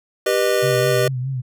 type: chord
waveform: square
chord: G augmented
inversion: none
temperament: just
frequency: 392 / 490 / 612.5 Hz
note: G4 / B4 / D#5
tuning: 0 / -14 / -27 cents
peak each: -21 dBFS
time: 0.26-1.08 s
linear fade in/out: 5 ms
type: tone with vibrato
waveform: sine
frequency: 130 Hz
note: C3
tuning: 11 cents flat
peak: -21 dBFS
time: 0.62-1.42 s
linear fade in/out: 20 ms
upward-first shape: sine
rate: 4.8 Hz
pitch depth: 73 cents each way
effects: none